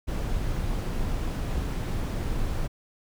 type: noise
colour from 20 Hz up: brown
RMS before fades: -28 dBFS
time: 0.07-2.68 s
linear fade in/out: 20 ms
effects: none